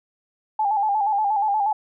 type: tone with vibrato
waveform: sine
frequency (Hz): 832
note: G#5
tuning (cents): +3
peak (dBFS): -18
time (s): 0.59-1.73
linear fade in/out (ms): 5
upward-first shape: square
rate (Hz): 8.4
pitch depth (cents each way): 64
effects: none